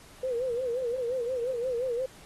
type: tone with vibrato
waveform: sine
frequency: 493.9 Hz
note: B4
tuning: in tune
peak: -27 dBFS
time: 0.23-2.06 s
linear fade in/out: 5 ms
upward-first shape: sine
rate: 5.7 Hz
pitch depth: 110 cents each way
effects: pink hiss -53 dBFS RMS until 2.25 s + AAC 32 kbps